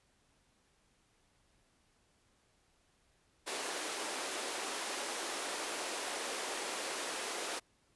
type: high-pass noise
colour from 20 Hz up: pink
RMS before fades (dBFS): -39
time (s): 3.46-7.6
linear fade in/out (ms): 20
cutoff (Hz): 340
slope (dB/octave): 24
effects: pink hiss -72 dBFS RMS until 7.95 s + resampled to 24000 Hz